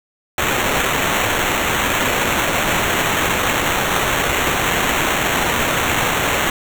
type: noise with sample-and-hold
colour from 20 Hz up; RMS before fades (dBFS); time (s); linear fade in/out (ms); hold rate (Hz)
violet; -18; 0.38-6.5; 2; 4900
effects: none